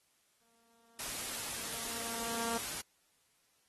10% pulse tone with exponential growth, 230.9 Hz, A#3, 16 cents flat, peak -28 dBFS, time 0.41-2.58 s, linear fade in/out 5 ms, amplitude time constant 470 ms
white noise, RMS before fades -40 dBFS, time 0.99-2.81 s, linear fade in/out 2 ms
effects white hiss -73 dBFS RMS until 3.68 s + AAC 32 kbps

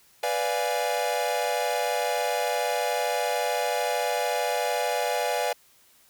45% pulse chord, B diminished seventh, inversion none, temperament equal, 493.9 / 587.3 / 698.5 / 830.6 Hz, B4 / D5 / F5 / Ab5, 0 / 0 / 0 / 0 cents, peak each -30 dBFS, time 0.23-5.53 s, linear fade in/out 5 ms, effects white hiss -59 dBFS RMS until 6.09 s

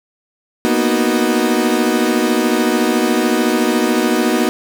35% pulse chord, B major seventh, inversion third, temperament equal, 233.1 / 246.9 / 311.1 / 370 Hz, A#3 / B3 / D#4 / F#4, 0 / 0 / 0 / 0 cents, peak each -17 dBFS, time 0.65-4.49 s, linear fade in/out 0 ms, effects none

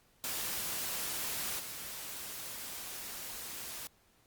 white noise with level steps, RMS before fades -37 / -43 dBFS, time 0.24-3.87 s, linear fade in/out 0 ms, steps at 1.59 s, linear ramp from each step 5 ms, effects pink hiss -68 dBFS RMS until 4.26 s + Opus 48 kbps

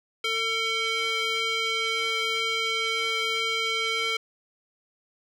square tone with band-pass filter, 449.5 Hz, A4, 37 cents sharp, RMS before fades -27 dBFS, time 0.24-4.17 s, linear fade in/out 5 ms, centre 2800 Hz, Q 2.1, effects none

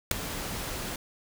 pink noise with ADSR envelope, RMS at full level -17 dBFS, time 0.11-0.96 s, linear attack 4 ms, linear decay 4 ms, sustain -18 dB, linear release 3 ms, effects none

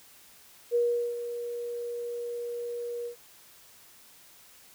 sine tone with ADSR envelope, 477.2 Hz, A#4, 41 cents sharp, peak -21 dBFS, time 0.71-3.16 s, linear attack 40 ms, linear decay 400 ms, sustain -11 dB, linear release 100 ms, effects white hiss -55 dBFS RMS until 4.74 s

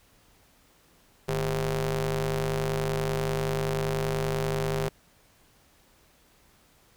sawtooth ring-modulated tone, 125.4 Hz, B2, 27 cents sharp, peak -19 dBFS, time 1.28-4.89 s, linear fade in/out 10 ms, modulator 276 Hz, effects pink hiss -61 dBFS RMS until 6.96 s

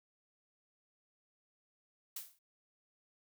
blue noise with exponential decay, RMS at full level -39 dBFS, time 2.16-2.39 s, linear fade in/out 5 ms, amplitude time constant 50 ms, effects none

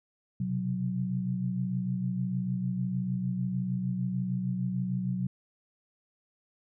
sine tone cluster, 126.1 / 132.7 / 184.5 Hz, B2 / C3 / F#3, +36 / +25 / -5 cents, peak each -33 / -37 / -30 dBFS, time 0.4-5.27 s, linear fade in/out 5 ms, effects none

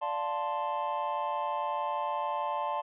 triangle chord, D minor seventh, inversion none, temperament equal, 587.3 / 698.5 / 880 / 1046.5 Hz, D5 / F5 / A5 / C6, 0 / 0 / 0 / 0 cents, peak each -35 / -37 / -31 / -33 dBFS, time 0.01-2.82 s, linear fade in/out 20 ms, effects resampled to 8000 Hz

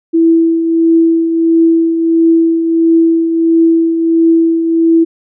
sine tone with tremolo, 329.6 Hz, E4, in tune, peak -4 dBFS, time 0.13-5.05 s, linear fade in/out 20 ms, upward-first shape triangle, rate 1.5 Hz, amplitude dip 55%, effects none

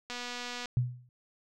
click train, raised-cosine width 0.2 ms, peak -22 dBFS, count 137, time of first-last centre 0.1-0.657 s, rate 244 Hz
sine tone with exponential decay, 123.47 Hz, B2, in tune, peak -21 dBFS, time 0.77-1.09 s, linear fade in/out 0 ms, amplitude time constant 69 ms
effects none

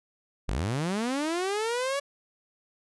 sawtooth linear sweep, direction up, 37.65 to 571 Hz, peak -23 dBFS, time 0.48-2 s, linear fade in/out 10 ms, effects resampled to 24000 Hz

